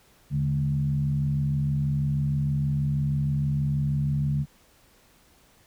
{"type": "tone with frequency modulation", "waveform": "sine", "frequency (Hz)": 144, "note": "D3", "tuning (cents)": -34, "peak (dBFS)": -22, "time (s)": [0.3, 4.46], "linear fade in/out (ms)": 50, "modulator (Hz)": 66.3, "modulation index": 0.62, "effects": ["pink hiss -59 dBFS RMS until 5.66 s"]}